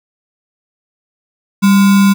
sine tone with sample-and-hold, 197.2 Hz, G3, 11 cents sharp, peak -5 dBFS, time 1.62-2.14 s, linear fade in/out 20 ms, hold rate 1225 Hz, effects none

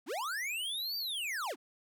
square linear two-way sweep, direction up then down, 203.9 to 4704 to 203.9 Hz, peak -35 dBFS, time 0.06-1.56 s, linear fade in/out 50 ms, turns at 0.97 s, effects none

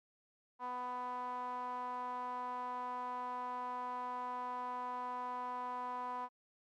sawtooth tone with band-pass filter, 248.6 Hz, B3, 12 cents sharp, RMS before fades -41 dBFS, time 0.59-6.29 s, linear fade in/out 50 ms, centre 950 Hz, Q 6.8, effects MP3 48 kbps

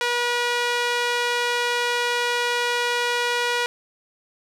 sawtooth tone with band-pass filter, 482.5 Hz, B4, 40 cents flat, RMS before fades -23 dBFS, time 0.01-3.66 s, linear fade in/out 0 ms, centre 2400 Hz, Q 0.65, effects none

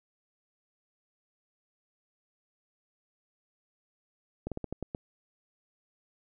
slowing click train, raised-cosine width 2 ms, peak -21 dBFS, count 7, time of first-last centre 4.47-4.949 s, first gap 47 ms, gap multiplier 1.21, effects none

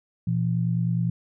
sine tone pair together, 120.3 / 170.13 Hz, B2 / F3, -45 / -45 cents, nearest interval tritone, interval 600 cents, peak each -24 dBFS, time 0.27-1.1 s, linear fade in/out 5 ms, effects none

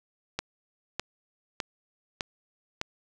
click train, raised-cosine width 0.2 ms, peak -12 dBFS, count 5, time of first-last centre 0.39-2.814 s, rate 1.65 Hz, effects none

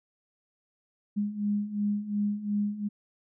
sine beating tone pair, 204.3 / 207.1 Hz, G#3 / G#3, -28 / -5 cents, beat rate 2.8 Hz, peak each -32 / -28 dBFS, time 1.16-2.89 s, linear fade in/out 20 ms, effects none

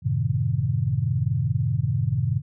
sine chord, F# diminished seventh, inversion none, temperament equal, 92.5 / 110 / 130.81 / 155.56 Hz, F#2 / A2 / C3 / Eb3, 0 / 0 / 0 / 0 cents, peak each -29 / -25 / -24 / -28 dBFS, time 0.02-2.42 s, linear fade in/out 50 ms, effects none

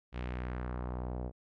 sawtooth tone with low-pass filter sweep, 61.74 Hz, B1, in tune, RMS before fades -38 dBFS, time 0.12-1.32 s, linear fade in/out 50 ms, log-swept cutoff 3000 to 610 Hz, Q 1.5, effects none

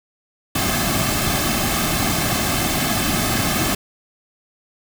pink noise with comb filter, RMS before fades -20 dBFS, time 0.55-3.75 s, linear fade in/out 5 ms, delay 2.1 ms, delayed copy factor -0.65, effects none

